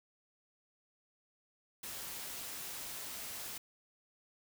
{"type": "noise", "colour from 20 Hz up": "white", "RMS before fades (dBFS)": -44, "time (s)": [1.83, 3.58], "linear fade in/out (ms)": 5, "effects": []}